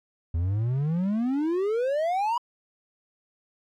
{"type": "exponential sweep", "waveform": "triangle", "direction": "up", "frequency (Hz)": [79.7, 987.8], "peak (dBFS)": -21, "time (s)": [0.34, 2.38], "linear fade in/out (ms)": 5, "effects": ["AAC 48 kbps"]}